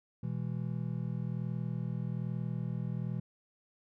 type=chord; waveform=triangle; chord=E major; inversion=second; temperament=just; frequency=123.61 / 164.81 / 206 Hz; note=B2 / E3 / G#3; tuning=+2 / 0 / -14 cents; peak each=-34 / -35 / -40 dBFS; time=0.23-3.2 s; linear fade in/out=5 ms; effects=none